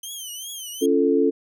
15% pulse tone with vibrato, 3108 Hz, G7, 16 cents flat, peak -25 dBFS, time 0.03-0.86 s, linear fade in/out 5 ms, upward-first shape triangle, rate 2.6 Hz, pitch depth 140 cents each way
sine chord, Db augmented, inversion none, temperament equal with one note detuned, 277.2 / 343.6 / 440 Hz, Db4 / F4 / A4, 0 / -28 / 0 cents, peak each -20 / -22 / -19 dBFS, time 0.81-1.31 s, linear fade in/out 20 ms
effects none

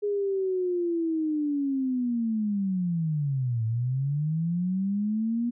sine linear two-way sweep, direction down then up, 415.3 to 110 to 241.4 Hz, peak -24 dBFS, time 0.02-5.51 s, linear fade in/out 20 ms, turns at 3.65 s, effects none

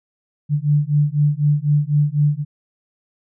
sine beating tone pair, 145.3 / 149.3 Hz, D3 / D3, -18 / +29 cents, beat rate 4 Hz, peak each -17 dBFS, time 0.49-2.45 s, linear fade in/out 50 ms, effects none

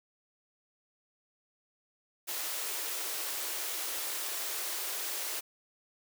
white high-pass noise, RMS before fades -36 dBFS, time 2.27-5.41 s, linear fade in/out 20 ms, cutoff 310 Hz, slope 96 dB/octave, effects none

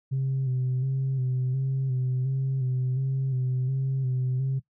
sine tone with vibrato, 130.81 Hz, C3, in tune, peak -22 dBFS, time 0.11-4.6 s, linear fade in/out 20 ms, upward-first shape square, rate 1.4 Hz, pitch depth 38 cents each way, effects noise-tail reverb RT60 0.1 s tail -18 dB re dry + tanh soft clip ceiling -21 dBFS

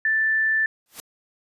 sine tone, 1764 Hz, A6, 4 cents sharp, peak -18 dBFS, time 0.05-0.66 s, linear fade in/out 2 ms
white noise with exponential growth, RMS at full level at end -33 dBFS, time 0.86-1 s, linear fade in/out 0 ms, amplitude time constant 29 ms
effects resampled to 32000 Hz

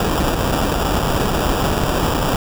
pink noise with sample-and-hold, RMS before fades -18 dBFS, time 0-2.36 s, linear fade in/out 2 ms, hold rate 2100 Hz, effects none

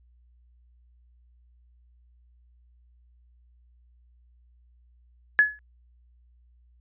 sine tone with exponential decay, 1700 Hz, G#6, 40 cents sharp, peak -11 dBFS, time 5.39-5.59 s, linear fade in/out 0 ms, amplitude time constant 43 ms, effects added 60 Hz sine -56 dBFS peak until 6.8 s + resampled to 8000 Hz

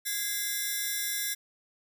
5% pulse ring-modulated tone, 1864.7 Hz, A#6, in tune, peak -16 dBFS, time 0.05-1.35 s, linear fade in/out 20 ms, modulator 216 Hz, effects none

